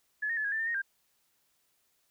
sine tone with pitch steps, 1710 / 1846 / 1724 / 1647 / 1772 / 1804 / 1862 / 1593 Hz, A6 / A#6 / A6 / G#6 / A6 / A6 / A#6 / G6, -50 / -17 / -36 / -15 / +12 / +43 / -2 / +27 cents, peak -29 dBFS, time 0.22-0.82 s, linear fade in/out 10 ms, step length 75 ms, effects white hiss -73 dBFS RMS until 2.1 s

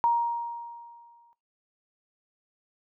sine tone with exponential decay, 940 Hz, A#5, 14 cents sharp, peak -18 dBFS, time 0.04-1.33 s, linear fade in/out 0 ms, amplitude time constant 280 ms, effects noise-tail reverb RT60 0.2 s tail -18 dB re dry

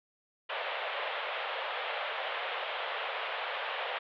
pink band-pass noise, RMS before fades -36 dBFS, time 0.49-3.99 s, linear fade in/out 10 ms, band 500 to 3500 Hz, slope 48 dB/octave, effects none

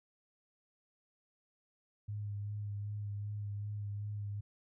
sine tone with vibrato, 103.1 Hz, G#2, 12 cents flat, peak -37 dBFS, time 2.08-4.41 s, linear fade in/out 10 ms, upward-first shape sine, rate 2.6 Hz, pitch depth 22 cents each way, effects none

